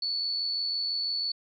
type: tone with amplitude modulation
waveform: sine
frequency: 4445 Hz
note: C#8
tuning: 4 cents sharp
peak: -26 dBFS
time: 0.02-1.32 s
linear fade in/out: 5 ms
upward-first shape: sine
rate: 86 Hz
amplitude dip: 30%
effects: none